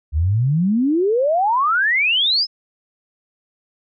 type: exponential sweep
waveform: sine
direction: up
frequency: 70.6 to 5274 Hz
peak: -14 dBFS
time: 0.12-2.47 s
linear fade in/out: 50 ms
effects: none